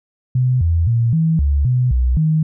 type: tone with pitch steps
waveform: sine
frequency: 126.9 / 83.5 / 116.5 / 161.8 / 71.1 / 125.5 / 62.4 / 157 Hz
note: B2 / E2 / A#2 / E3 / C#2 / B2 / B1 / D#3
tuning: +47 / +23 / -1 / -32 / +45 / +28 / +19 / +16 cents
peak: -12 dBFS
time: 0.35-2.43 s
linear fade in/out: 5 ms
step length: 260 ms
effects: none